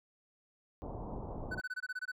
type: low-pass noise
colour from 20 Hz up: pink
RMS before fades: -42 dBFS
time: 0.82-1.6 s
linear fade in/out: 0 ms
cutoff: 1000 Hz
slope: 48 dB/octave
type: tone bursts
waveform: triangle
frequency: 1500 Hz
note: F#6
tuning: 23 cents sharp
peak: -34 dBFS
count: 10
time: 1.51-2.118 s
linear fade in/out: 10 ms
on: 41 ms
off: 22 ms
effects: none